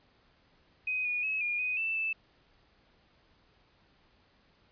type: tone with pitch steps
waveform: sine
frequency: 2511 / 2454 / 2571 / 2424 / 2497 / 2655 / 2636 Hz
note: D#7 / D#7 / E7 / D#7 / D#7 / E7 / E7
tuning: +15 / -25 / -44 / -46 / +6 / +12 / -1 cents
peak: -29 dBFS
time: 0.87-2.13 s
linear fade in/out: 5 ms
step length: 180 ms
effects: pink hiss -66 dBFS RMS until 4.71 s + resampled to 11025 Hz